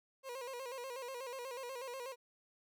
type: tone with vibrato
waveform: 30% pulse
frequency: 508 Hz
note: B4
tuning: 49 cents sharp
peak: -40 dBFS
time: 0.23-2.16 s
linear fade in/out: 50 ms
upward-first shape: square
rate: 8.2 Hz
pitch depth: 87 cents each way
effects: none